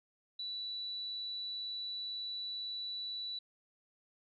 sine tone, 3951 Hz, B7, in tune, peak -38 dBFS, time 0.39-3.39 s, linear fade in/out 5 ms, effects none

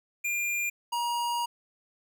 square tone pair in turn, 2400 / 950.8 Hz, D7 / A#5, +37 / +34 cents, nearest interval octave + major third, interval 1603 cents, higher first, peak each -28 dBFS, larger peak neither, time 0.24-0.7 / 0.92-1.46 s, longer second, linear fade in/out 10 ms, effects none

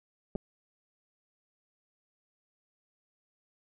clicks, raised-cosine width 2 ms, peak -22 dBFS, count 2, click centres 0.353 / 0.358 s, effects none

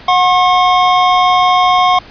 square tone pair together, 730.5 / 1076 Hz, F#5 / C6, -22 / +48 cents, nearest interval perfect fifth, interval 670 cents, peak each -11 dBFS, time 0.08-1.99 s, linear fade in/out 5 ms, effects pink hiss -36 dBFS RMS until 2.1 s + resampled to 11025 Hz

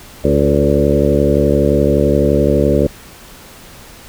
harmonic tone with a mistuned harmonic, 71.7 Hz, D2, 41 cents flat, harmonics 1 / 2 / 3 / 4 / 5 / 6 / 7 / 8, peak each -18 / -18 / -18 / -18 / -18 / -18 / -18 / -18 dBFS, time 0.24-2.87 s, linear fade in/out 5 ms, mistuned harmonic 6, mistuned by +25 cents, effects pink hiss -38 dBFS RMS until 4.08 s

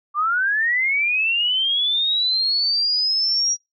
sine linear sweep, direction up, 1157 to 5740 Hz, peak -17 dBFS, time 0.14-3.57 s, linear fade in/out 50 ms, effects noise-tail reverb RT60 0.2 s tail -26 dB re dry

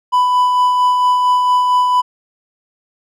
triangle tone with tremolo, 995 Hz, B5, 13 cents sharp, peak -7 dBFS, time 0.12-2.02 s, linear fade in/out 20 ms, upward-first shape sine, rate 4.4 Hz, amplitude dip 30%, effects none

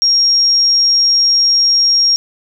sine tone, 5580 Hz, F8, 2 cents flat, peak -8 dBFS, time 0.02-2.16 s, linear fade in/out 0 ms, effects none

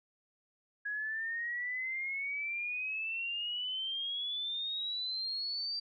sine exponential sweep, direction up, 1661.2 to 4699 Hz, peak -34 dBFS, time 0.85-5.8 s, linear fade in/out 10 ms, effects none

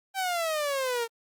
sawtooth exponential sweep, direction down, 784 to 453.5 Hz, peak -23 dBFS, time 0.14-1.08 s, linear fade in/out 50 ms, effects Opus 48 kbps

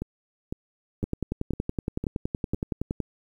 two click trains, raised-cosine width 3 ms, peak -14 / -17 dBFS, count 22 / 6, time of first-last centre 1.04-3.003 / 0.02-2.545 s, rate 10.7 / 1.98 Hz, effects 9-bit

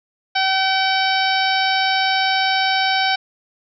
harmonic tone, 765 Hz, G5, 42 cents flat, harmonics 1 / 2 / 3 / 4 / 5 / 6 / 7, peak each -19 / -22 / -24 / -25 / -26 / -27 / -27 dBFS, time 0.35-3.16 s, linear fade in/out 10 ms, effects none

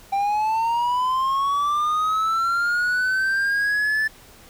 triangle linear sweep, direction up, 784 to 1757 Hz, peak -17 dBFS, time 0.12-4.08 s, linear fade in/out 10 ms, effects pink hiss -48 dBFS RMS until 4.49 s

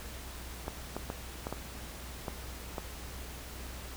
clicks, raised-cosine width 1 ms, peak -21 dBFS, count 7, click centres 0.681 / 0.966 / 1.101 / 1.469 / 1.526 / 2.282 / 2.782 s, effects added 62 Hz sine -45 dBFS peak until 3.96 s + pink hiss -46 dBFS RMS until 3.96 s

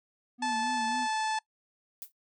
triangle tone with vibrato, 240 Hz, B3, 49 cents flat, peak -34 dBFS, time 0.38-1.08 s, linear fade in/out 50 ms, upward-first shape sine, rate 3.7 Hz, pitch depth 78 cents each way
harmonic tone, 872 Hz, A5, 16 cents flat, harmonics 1 / 2 / 3 / 4 / 5 / 6 / 7 / 8 / 9 / 10, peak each -29 / -36 / -42 / -43 / -44 / -45 / -47 / -51 / -49 / -49 dBFS, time 0.42-1.39 s, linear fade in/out 5 ms
violet noise with exponential decay, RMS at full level -36 dBFS, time 2.02-2.12 s, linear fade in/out 0 ms, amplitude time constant 20 ms
effects noise-tail reverb RT60 0.1 s tail -23 dB re dry

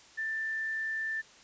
sine tone, 1775 Hz, A6, 15 cents sharp, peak -31 dBFS, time 0.17-1.22 s, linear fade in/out 20 ms, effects white hiss -56 dBFS RMS until 1.43 s + resampled to 16000 Hz

